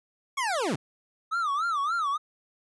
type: linear sweep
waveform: 25% pulse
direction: down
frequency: 1134 to 106.1 Hz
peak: -22 dBFS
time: 0.37-0.76 s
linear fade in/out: 10 ms
type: tone with vibrato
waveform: triangle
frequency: 1244.5 Hz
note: D#6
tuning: in tune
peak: -23 dBFS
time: 1.31-2.18 s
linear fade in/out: 20 ms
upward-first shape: sine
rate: 3.5 Hz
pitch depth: 200 cents each way
effects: resampled to 24000 Hz